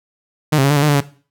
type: tone with pitch steps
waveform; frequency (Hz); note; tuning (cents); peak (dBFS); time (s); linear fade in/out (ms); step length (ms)
sawtooth; 152.7 / 134.9 / 139.6 / 147.9 / 141.5 / 151.2 / 144.8 / 140.9; D#3 / C#3 / C#3 / D3 / C#3 / D#3 / D3 / C#3; -32 / -47 / +13 / +13 / +36 / -49 / -24 / +29; -7; 0.52-1.008; 10; 61
effects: noise-tail reverb RT60 0.4 s tail -17 dB re dry